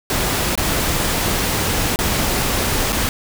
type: noise with dropouts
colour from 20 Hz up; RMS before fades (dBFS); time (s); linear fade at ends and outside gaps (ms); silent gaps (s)
pink; -19; 0.1-3.09; 1; 0.554-0.576 / 1.96-1.989 / 2.923-2.927
effects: none